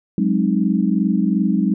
sine chord, Ab dominant seventh, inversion third, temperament equal with one note detuned, 185 / 207.7 / 265 / 311.1 Hz, Gb3 / Ab3 / C4 / Eb4, 0 / 0 / +22 / 0 cents, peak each -19 / -18 / -23 / -23 dBFS, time 0.18-1.74 s, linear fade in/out 2 ms, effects none

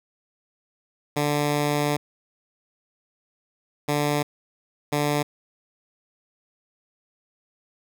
10% pulse tone bursts at uneven times, 146.83 Hz, D3, in tune, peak -13 dBFS, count 3, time 1.16-1.97 / 3.88-4.23 / 4.92-5.23 s, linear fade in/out 10 ms, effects none

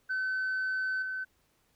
sine tone with level steps, 1523 Hz, F#6, 50 cents sharp, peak -27 / -32 dBFS, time 0.09-1.25 s, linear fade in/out 20 ms, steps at 1.02 s, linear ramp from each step 5 ms, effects tanh soft clip ceiling -27 dBFS + pink hiss -71 dBFS RMS until 1.75 s

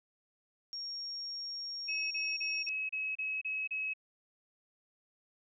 sine tone, 5560 Hz, F8, 9 cents flat, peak -38 dBFS, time 0.73-2.69 s, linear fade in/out 0 ms
sine tone bursts, 2564 Hz, E7, 49 cents flat, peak -33 dBFS, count 8, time 1.88-3.937 s, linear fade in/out 10 ms, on 230 ms, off 31 ms
effects none

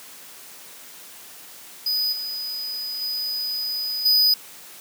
square tone with level steps, 4978 Hz, D#8, in tune, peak -21 / -28 / -25 / -15 dBFS, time 1.86-4.34 s, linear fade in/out 5 ms, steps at 2.12 / 3.01 / 4.05 s, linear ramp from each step 10 ms, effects white hiss -43 dBFS RMS until 4.8 s + high-pass 150 Hz 12 dB/octave

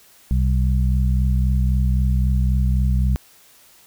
harmonic tone, 63.8 Hz, C2, 43 cents flat, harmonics 1 / 2 / 3, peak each -16 / -22 / -26 dBFS, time 0.31-3.16 s, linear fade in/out 0 ms, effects white hiss -51 dBFS RMS until 3.86 s

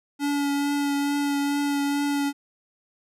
square tone with vibrato, 285 Hz, C#4, 48 cents sharp, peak -23 dBFS, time 0.19-2.33 s, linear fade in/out 50 ms, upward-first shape triangle, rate 2.3 Hz, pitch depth 15 cents each way, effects resampled to 32000 Hz

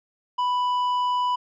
sine tone with tanh clipping, 990 Hz, B5, 4 cents sharp, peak -22 dBFS, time 0.38-1.36 s, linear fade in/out 10 ms, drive 7 dB, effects none

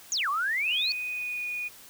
sine exponential two-way sweep, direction down then up, 7040 to 1081 to 4562 Hz, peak -25 dBFS, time 0.12-0.92 s, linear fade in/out 0 ms, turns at 0.29 s
sine tone with pitch glide, 2489 to 2460 Hz, D#7 to D#7, 0 to -20 cents, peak -30 dBFS, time 0.66-1.69 s, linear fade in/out 20 ms, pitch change -20 cents, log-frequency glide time 1.1-1.44 s
effects white hiss -50 dBFS RMS until 1.89 s

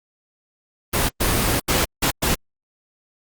pink noise bursts at uneven times, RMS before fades -19 dBFS, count 5, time 0.93-1.09 / 1.2-1.6 / 1.68-1.85 / 2.02-2.11 / 2.22-2.35 s, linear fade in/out 10 ms, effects Opus 24 kbps

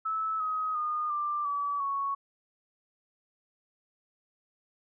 sine tone with pitch steps, 1305 / 1263.5 / 1223.2 / 1184.3 / 1146.6 / 1110.1 Hz, E6 / D#6 / D#6 / D6 / D6 / C#6, -18 / +26 / -30 / +14 / -42 / +2 cents, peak -28 dBFS, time 0.05-2.15 s, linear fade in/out 10 ms, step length 350 ms, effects none

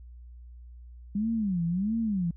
sine tone with vibrato, 196 Hz, G3, in tune, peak -25 dBFS, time 1.15-2.31 s, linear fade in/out 5 ms, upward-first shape sine, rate 1.5 Hz, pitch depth 270 cents each way, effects added 60 Hz sine -44 dBFS peak until 2.36 s

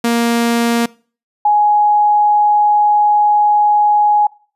sawtooth / sine tone pair in turn, 234.3 / 835 Hz, A#3 / G#5, +9 / +9 cents, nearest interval octave + minor seventh, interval 2200 cents, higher second, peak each -8 dBFS, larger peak neither, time 0.04-0.86 / 1.45-4.27 s, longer second, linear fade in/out 5 ms, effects noise-tail reverb RT60 0.4 s tail -23 dB re dry + resampled to 32000 Hz

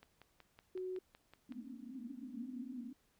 click train, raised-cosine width 0.3 ms, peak -40 dBFS, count 9, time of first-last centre 0.03-1.523 s, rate 5.36 Hz
sine tone, 370 Hz, F#4, in tune, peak -39 dBFS, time 0.75-0.99 s, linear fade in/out 5 ms
white band-pass noise, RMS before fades -47 dBFS, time 1.49-2.93 s, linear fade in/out 10 ms, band 230 to 270 Hz, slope 96 dB/octave
effects pink hiss -75 dBFS RMS until 3.19 s

